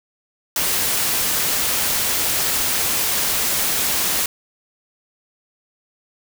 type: noise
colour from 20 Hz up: white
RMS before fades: -20 dBFS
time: 0.56-4.26 s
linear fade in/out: 2 ms
effects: none